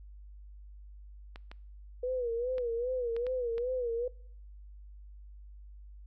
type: clicks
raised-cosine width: 0.3 ms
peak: -30 dBFS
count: 6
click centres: 1.359 / 1.515 / 2.582 / 3.165 / 3.267 / 3.581 s
type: tone with vibrato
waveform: sine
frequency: 486.6 Hz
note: B4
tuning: 26 cents flat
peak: -30 dBFS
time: 2.03-4.08 s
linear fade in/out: 5 ms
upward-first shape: sine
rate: 2.5 Hz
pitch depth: 100 cents each way
effects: noise-tail reverb RT60 0.6 s tail -24 dB re dry + added 50 Hz sine -47 dBFS peak until 6.06 s